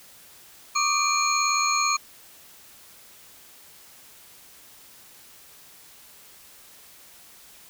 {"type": "tone cluster", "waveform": "sine", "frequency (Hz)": [1128, 1206, 2396, 4239, 6660], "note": ["C#6", "D6", "D7", "C8", "G#8"], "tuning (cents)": [30, 46, 34, 22, 4], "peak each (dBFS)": [-26, -26, -27, -29, -27], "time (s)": [0.75, 1.97], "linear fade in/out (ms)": 10, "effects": ["white hiss -50 dBFS RMS until 7.69 s"]}